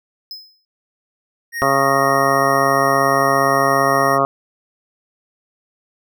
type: tone with exponential decay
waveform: square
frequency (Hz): 5100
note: D#8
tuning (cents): +42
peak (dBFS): -27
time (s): 0.31-0.65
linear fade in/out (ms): 1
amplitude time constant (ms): 72
type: tone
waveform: square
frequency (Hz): 1864.7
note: A#6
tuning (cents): 0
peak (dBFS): -23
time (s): 1.52-4.19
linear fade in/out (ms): 50
type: harmonic tone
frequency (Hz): 137.3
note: C#3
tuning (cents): -16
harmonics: 1 / 2 / 3 / 4 / 5 / 6 / 7 / 8 / 9 / 10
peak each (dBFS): -27 / -25 / -23 / -21 / -19 / -30 / -27 / -19 / -19 / -31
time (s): 1.62-4.25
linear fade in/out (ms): 0
effects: none